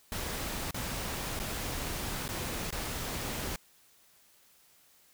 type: noise with dropouts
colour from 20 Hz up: pink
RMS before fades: -36 dBFS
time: 0.12-3.56 s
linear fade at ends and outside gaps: 1 ms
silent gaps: 0.709-0.744 / 1.392-1.399 / 2.28-2.289 / 2.706-2.725 s
effects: white hiss -63 dBFS RMS until 5.13 s